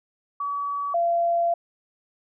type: tone pair in turn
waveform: sine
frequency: 1139 / 684.1 Hz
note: C#6 / F5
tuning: +47 / -36 cents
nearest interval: major sixth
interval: 883 cents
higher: first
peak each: -25 / -19 dBFS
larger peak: second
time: 0.4-0.94 / 0.94-1.54 s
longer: second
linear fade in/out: 5 ms
effects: none

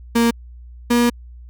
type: tone pair in turn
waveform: 35% pulse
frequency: 233.2 / 239.3 Hz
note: A#3 / A#3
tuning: +1 / +46 cents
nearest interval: unison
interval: 45 cents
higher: second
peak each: -11 dBFS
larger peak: neither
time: 0.15-0.31 / 0.9-1.1 s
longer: second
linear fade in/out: 10 ms
effects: added 60 Hz sine -36 dBFS peak until 1.49 s

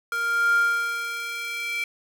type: tone with high-pass filter sweep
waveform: square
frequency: 466.2 Hz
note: A#4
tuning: in tune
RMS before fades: -25 dBFS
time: 0.12-1.84 s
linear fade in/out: 2 ms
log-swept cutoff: 1200 to 2200 Hz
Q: 9.2
effects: none

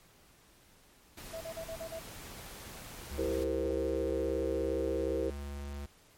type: noise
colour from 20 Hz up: pink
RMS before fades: -47 dBFS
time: 1.17-3.44 s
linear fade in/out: 5 ms
type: tone bursts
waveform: sine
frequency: 654 Hz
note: E5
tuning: 14 cents flat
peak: -38 dBFS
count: 6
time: 1.33-1.995 s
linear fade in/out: 10 ms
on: 80 ms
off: 37 ms
type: tone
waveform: square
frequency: 71 Hz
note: C#2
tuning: 42 cents sharp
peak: -39 dBFS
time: 3.11-5.86 s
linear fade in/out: 5 ms
type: chord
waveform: sine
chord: C dominant seventh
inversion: first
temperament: equal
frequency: 329.6 / 392 / 466.2 / 523.3 Hz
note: E4 / G4 / Bb4 / C5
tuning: 0 / 0 / 0 / 0 cents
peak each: -36 / -36 / -35 / -36 dBFS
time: 3.18-5.3 s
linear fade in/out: 5 ms
effects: pink hiss -62 dBFS RMS until 6.17 s + MP3 64 kbps

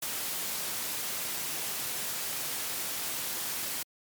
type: noise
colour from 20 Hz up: white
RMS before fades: -34 dBFS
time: 0.02-3.83 s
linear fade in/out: 5 ms
effects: high-pass 100 Hz 12 dB/octave + MP3 96 kbps

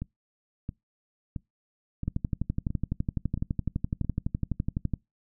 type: two click trains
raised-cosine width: 5 ms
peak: -15 / -20 dBFS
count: 35 / 7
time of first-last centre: 2.08-4.937 / 0.02-4.047 s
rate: 11.9 / 1.49 Hz
effects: noise-tail reverb RT60 0.2 s tail -25 dB re dry

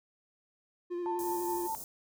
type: tone with vibrato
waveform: triangle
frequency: 350.6 Hz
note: F4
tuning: 7 cents sharp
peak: -31 dBFS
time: 0.9-1.68 s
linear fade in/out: 20 ms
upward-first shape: square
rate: 12 Hz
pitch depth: 18 cents each way
type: tone with tremolo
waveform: sine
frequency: 891 Hz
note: A5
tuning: 22 cents sharp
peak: -32 dBFS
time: 1.06-1.75 s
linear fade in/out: 0 ms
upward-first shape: sine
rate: 4.9 Hz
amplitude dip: 50%
type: band-stop noise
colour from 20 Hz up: white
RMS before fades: -43 dBFS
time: 1.19-1.84 s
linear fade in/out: 0 ms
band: 860 to 6000 Hz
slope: 24 dB/octave
effects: none

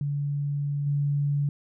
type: tone with level steps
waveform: sine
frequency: 143.5 Hz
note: D3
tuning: 40 cents flat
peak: -25 / -22 dBFS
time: 0.01-1.49 s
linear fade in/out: 2 ms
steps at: 0.86 s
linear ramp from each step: 10 ms
effects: none

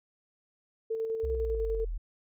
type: tone with tremolo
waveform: sine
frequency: 447.7 Hz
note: A4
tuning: 30 cents sharp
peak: -28 dBFS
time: 0.9-1.85 s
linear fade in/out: 10 ms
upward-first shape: square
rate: 10 Hz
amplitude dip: 35%
type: exponential sweep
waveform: sine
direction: down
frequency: 69.3 to 39 Hz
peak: -31 dBFS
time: 1.23-1.98 s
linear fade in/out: 10 ms
effects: none

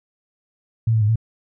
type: tone with pitch steps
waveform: sine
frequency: 113.4 / 110.8 / 104.8 / 112.4 Hz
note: A#2 / A2 / G#2 / A2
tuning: -47 / +13 / +16 / +37 cents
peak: -14 dBFS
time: 0.87-1.158 s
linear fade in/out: 5 ms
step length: 72 ms
effects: none

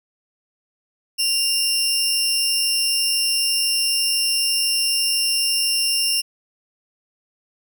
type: tone pair together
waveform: sawtooth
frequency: 2794 / 5354 Hz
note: F7 / E8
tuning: 0 / +26 cents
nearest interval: major seventh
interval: 1126 cents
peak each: -19 / -17 dBFS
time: 1.18-6.22 s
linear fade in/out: 20 ms
effects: none

